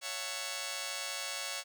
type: chord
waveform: 5% pulse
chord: F# minor seventh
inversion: second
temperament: just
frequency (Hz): 555 / 666 / 740 / 888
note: C#5 / E5 / F#5 / A5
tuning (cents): +2 / +18 / 0 / +16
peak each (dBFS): -30 / -32 / -33 / -35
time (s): 0.01-1.64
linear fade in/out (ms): 50
effects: none